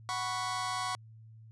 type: chord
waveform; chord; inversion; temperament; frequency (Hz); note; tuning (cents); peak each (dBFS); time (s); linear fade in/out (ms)
sawtooth; F# suspended fourth; none; just; 740 / 986.7 / 1110; F#5 / B5 / C#6; 0 / -2 / +2; -34 / -34 / -31; 0.09-0.95; 0
effects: added 111 Hz sine -50 dBFS peak until 1.51 s + resampled to 22050 Hz